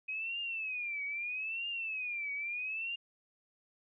sine tone with vibrato, 2518 Hz, D#7, 20 cents sharp, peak -35 dBFS, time 0.08-2.96 s, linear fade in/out 10 ms, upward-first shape triangle, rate 0.78 Hz, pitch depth 200 cents each way, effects none

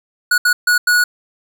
square tone bursts at uneven times, 1460 Hz, F#6, 24 cents flat, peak -11 dBFS, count 4, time 0.31-0.38 / 0.45-0.53 / 0.67-0.78 / 0.87-1.04 s, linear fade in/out 5 ms, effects none

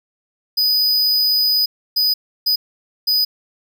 square tone bursts at uneven times, 4978 Hz, D#8, in tune, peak -14 dBFS, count 4, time 0.57-1.66 / 1.96-2.14 / 2.46-2.56 / 3.07-3.25 s, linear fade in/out 10 ms, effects none

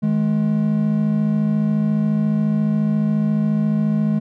triangle tone pair together, 157.2 / 211.5 Hz, D#3 / G#3, +18 / +32 cents, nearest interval perfect fourth, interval 514 cents, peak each -19 / -15 dBFS, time 0.02-4.2 s, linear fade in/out 20 ms, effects none

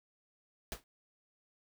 pink noise with exponential decay, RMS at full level -37 dBFS, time 0.72-0.84 s, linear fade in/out 1 ms, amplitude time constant 24 ms, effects none

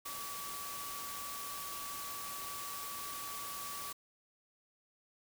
sine tone in noise, 1144 Hz, D6, 46 cents flat, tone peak -45 dBFS, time 0.05-3.93 s, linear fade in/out 10 ms, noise white, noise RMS -44 dBFS, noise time 0.05-3.93 s, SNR -4 dB, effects none

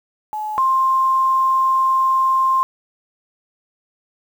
sine tone pair in turn, 854 / 1054.7 Hz, G#5 / C6, +48 / +14 cents, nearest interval major third, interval 366 cents, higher second, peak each -22 / -13 dBFS, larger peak second, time 0.33-0.58 / 0.58-2.63 s, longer second, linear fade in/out 0 ms, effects 7-bit

